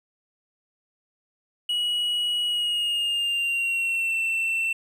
triangle tone with pitch glide, 2913 to 2687 Hz, F#7 to E7, -28 to +33 cents, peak -21 dBFS, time 1.69-4.73 s, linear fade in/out 5 ms, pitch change -139 cents, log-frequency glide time 2.47-4.16 s, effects 10-bit

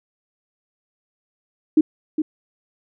sine tone with echo, 309.5 Hz, D#4, 9 cents flat, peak -9 dBFS, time 1.77-1.81 s, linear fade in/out 5 ms, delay 410 ms, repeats 1, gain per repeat -8 dB, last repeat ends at 2.22 s, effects none

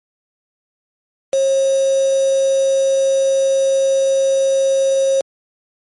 sine tone with quantisation, 540 Hz, C#5, 45 cents flat, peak -12 dBFS, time 1.33-5.21 s, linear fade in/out 2 ms, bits 4, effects MP3 48 kbps

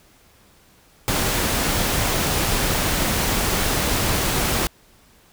pink noise, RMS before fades -21 dBFS, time 1.08-4.67 s, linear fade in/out 0 ms, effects pink hiss -54 dBFS RMS until 5.32 s

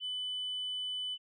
sine tone, 3000 Hz, F#7, 23 cents sharp, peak -33 dBFS, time 0-1.18 s, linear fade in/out 50 ms, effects tanh soft clip ceiling -31 dBFS

